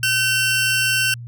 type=tone pair together; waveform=sawtooth; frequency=1531 / 2726 Hz; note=G6 / F7; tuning=-41 / -43 cents; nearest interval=minor seventh; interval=998 cents; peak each=-16 dBFS; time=0.03-1.14 s; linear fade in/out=2 ms; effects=added 119 Hz sine -31 dBFS peak until 1.27 s